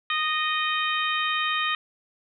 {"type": "harmonic tone", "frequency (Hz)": 619, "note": "D#5", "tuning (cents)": -9, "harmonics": [2, 3, 4, 5, 6], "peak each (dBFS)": [-27, -29, -30, -31, -32], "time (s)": [0.1, 1.75], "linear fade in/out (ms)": 2, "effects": []}